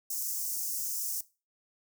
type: high-pass noise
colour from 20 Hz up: white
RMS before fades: -34 dBFS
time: 0.1-1.21 s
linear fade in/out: 5 ms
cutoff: 5400 Hz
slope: 48 dB/octave
effects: noise-tail reverb RT60 0.3 s tail -19 dB re dry